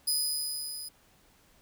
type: tone with level ramp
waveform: 20% pulse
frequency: 4987 Hz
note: D#8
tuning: 3 cents sharp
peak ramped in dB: -19 to -33 dBFS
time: 0.07-0.89 s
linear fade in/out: 10 ms
effects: pink hiss -63 dBFS RMS until 1.61 s